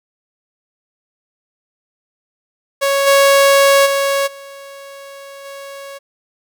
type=tone with level steps; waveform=sawtooth; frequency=554.4 Hz; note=C#5; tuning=in tune; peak=-9 / -4 / -10 / -29 / -26 dBFS; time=2.81-5.99 s; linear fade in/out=20 ms; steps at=3.06 / 3.85 / 4.26 / 5.44 s; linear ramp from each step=20 ms; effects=none